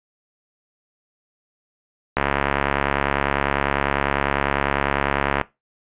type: click train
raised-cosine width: 0.5 ms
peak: -3 dBFS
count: 228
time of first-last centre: 2.17-5.413 s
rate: 70 Hz
effects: noise-tail reverb RT60 0.2 s tail -18 dB re dry + resampled to 8000 Hz